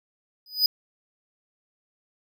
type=tone with exponential growth; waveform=square; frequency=4978 Hz; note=D#8; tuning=in tune; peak=-14 dBFS; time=0.46-0.66 s; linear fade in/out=2 ms; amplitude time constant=43 ms; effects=none